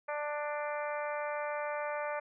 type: harmonic tone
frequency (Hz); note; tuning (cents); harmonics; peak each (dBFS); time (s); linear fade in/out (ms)
295.6; D4; +11; 2 / 3 / 4 / 5 / 6 / 7 / 8; -36 / -40 / -42 / -44 / -46 / -47 / -48; 0.08-2.2; 10
effects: none